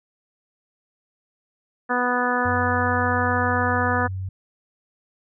harmonic tone, 246.9 Hz, B3, in tune, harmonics 1 / 2 / 3 / 4 / 5 / 6 / 7, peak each -27 / -27 / -27 / -27 / -27 / -27 / -27 dBFS, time 1.89-4.08 s, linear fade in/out 20 ms
sine tone with pitch glide, 93.7 to 94.41 Hz, F#2 to F#2, +22 to +35 cents, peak -26 dBFS, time 2.45-4.29 s, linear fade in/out 5 ms, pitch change +13 cents, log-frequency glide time 2.65-3.37 s
effects none

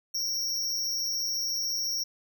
square tone with amplitude modulation, 5588 Hz, F8, in tune, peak -24 dBFS, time 0.14-2.04 s, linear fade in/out 10 ms, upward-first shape sine, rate 214 Hz, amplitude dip 100%, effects none

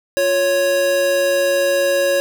square tone pair together, 351.9 / 554.4 Hz, F4 / C#5, +13 / 0 cents, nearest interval minor sixth, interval 787 cents, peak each -26 / -15 dBFS, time 0.17-2.2 s, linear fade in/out 0 ms, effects none

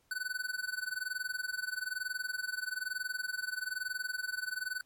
square tone with amplitude modulation, 1500 Hz, F#6, 23 cents sharp, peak -32 dBFS, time 0.11-4.81 s, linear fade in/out 2 ms, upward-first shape sine, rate 21.1 Hz, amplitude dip 90%, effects pink hiss -72 dBFS RMS until 4.85 s + MP3 64 kbps

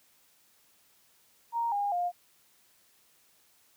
sine tone with pitch steps, 932.3 / 811.6 / 706.6 Hz, A#5 / G#5 / F5, 0 / -40 / +20 cents, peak -27 dBFS, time 1.52-2.12 s, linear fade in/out 50 ms, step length 200 ms, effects white hiss -65 dBFS RMS until 3.76 s + high-pass 60 Hz 12 dB/octave

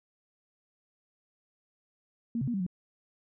sine tone with pitch steps, 232.4 / 134.4 / 239.4 / 194.7 / 180.5 Hz, A#3 / C3 / A#3 / G3 / F#3, -5 / +47 / +46 / -12 / -43 cents, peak -28 dBFS, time 2.35-2.665 s, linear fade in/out 2 ms, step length 63 ms, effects none

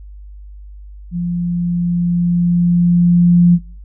sine tone with level ramp, 174.2 Hz, F3, 4 cents flat, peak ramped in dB -17 to -5 dBFS, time 1.11-3.59 s, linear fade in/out 50 ms, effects noise-tail reverb RT60 0.4 s tail -23 dB re dry + added 50 Hz sine -32 dBFS peak until 3.84 s

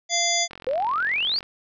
harmonic tone, 690 Hz, F5, 21 cents flat, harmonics 1 / 3 / 5 / 7 / 9 / 10, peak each -27 / -27 / -27 / -27 / -27 / -27 dBFS, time 0.09-0.48 s, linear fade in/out 50 ms
click train, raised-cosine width 0.3 ms, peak -23 dBFS, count 42, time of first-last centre 0.51-1.429 s, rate 44.6 Hz
sine exponential sweep, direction up, 489 to 4834 Hz, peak -21 dBFS, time 0.67-1.39 s, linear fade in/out 0 ms
effects none

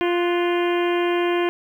harmonic tone with a mistuned harmonic, 349.2 Hz, F4, in tune, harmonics 1 / 2 / 3 / 4 / 5 / 6 / 7 / 8 / 9, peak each -19 / -28 / -29 / -35 / -33 / -34 / -34 / -36 / -37 dBFS, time 0.01-1.49 s, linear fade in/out 0 ms, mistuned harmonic 4, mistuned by +97 cents, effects 9-bit

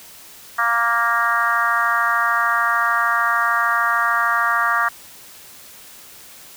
harmonic tone, 233.4 Hz, A#3, 2 cents sharp, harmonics 3 / 4 / 5 / 6 / 7 / 8, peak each -27 / -27 / -19 / -22 / -23 / -24 dBFS, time 0.58-4.89 s, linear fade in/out 10 ms, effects white hiss -42 dBFS RMS until 6.56 s

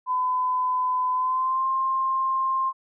sine tone with pitch glide, 1010 to 1057.2 Hz, B5 to C6, +39 to +18 cents, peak -21 dBFS, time 0.06-2.73 s, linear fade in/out 50 ms, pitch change +79 cents, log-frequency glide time 1.13-1.67 s, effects none

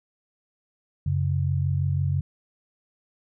sine tone pair together, 92.58 / 138.59 Hz, F#2 / C#3, +2 / 0 cents, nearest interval perfect fifth, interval 698 cents, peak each -24 dBFS, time 1.06-2.21 s, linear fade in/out 5 ms, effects none

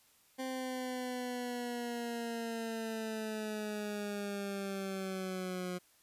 20% pulse linear sweep, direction down, 261.6 to 179.4 Hz, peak -32 dBFS, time 0.38-5.79 s, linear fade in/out 20 ms, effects white hiss -67 dBFS RMS until 6.02 s + resampled to 32000 Hz

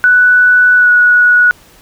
sine tone with pitch glide, 1484 to 1463.6 Hz, F#6 to F#6, +5 to -19 cents, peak -4 dBFS, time 0.04-1.51 s, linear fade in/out 0 ms, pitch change -24 cents, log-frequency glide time 0.76-0.9 s, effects pink hiss -43 dBFS RMS until 1.81 s

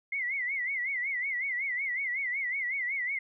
sine tone with vibrato, 2079 Hz, C7, 12 cents flat, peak -29 dBFS, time 0.12-3.19 s, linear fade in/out 5 ms, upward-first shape sine, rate 5.4 Hz, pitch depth 130 cents each way, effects none

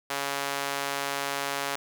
sawtooth tone with high-pass filter, 140 Hz, C#3, 18 cents sharp, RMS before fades -31 dBFS, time 0.1-1.76 s, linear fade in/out 5 ms, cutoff 730 Hz, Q 0.69, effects none

